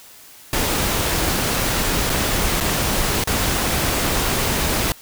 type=noise with dropouts; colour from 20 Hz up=pink; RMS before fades=-20 dBFS; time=0.53-4.92 s; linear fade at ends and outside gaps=1 ms; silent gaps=2.096-2.1 / 2.602-2.608 / 3.239-3.273 s; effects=white hiss -44 dBFS RMS until 5.01 s